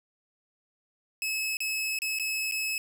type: tone with dropouts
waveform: sawtooth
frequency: 2586 Hz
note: E7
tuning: 34 cents flat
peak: -25 dBFS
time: 1.22-2.78 s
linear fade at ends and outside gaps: 1 ms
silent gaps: 1.57-1.604 / 1.988-2.019 / 2.188-2.197 / 2.513-2.521 s
effects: none